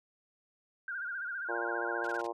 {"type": "tone with vibrato", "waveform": "sine", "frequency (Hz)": 1500, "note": "F#6", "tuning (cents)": 23, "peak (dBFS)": -35, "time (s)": [0.88, 2.21], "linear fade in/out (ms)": 2, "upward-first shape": "sine", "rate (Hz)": 15, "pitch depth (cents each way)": 120}
{"type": "harmonic tone", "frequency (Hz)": 116.54, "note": "A#2", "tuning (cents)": 0, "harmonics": [3, 4, 5, 6, 7, 8, 9], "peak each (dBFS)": [-39, -40, -41, -42, -42, -43, -44], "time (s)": [1.48, 2.33], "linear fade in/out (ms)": 20}
{"type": "noise bursts", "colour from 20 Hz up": "white", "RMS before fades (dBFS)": -46, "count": 5, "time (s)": [2.04, 2.268], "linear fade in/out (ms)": 2, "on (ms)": 28, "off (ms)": 22}
{"effects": ["low-pass 5000 Hz 12 dB/octave"]}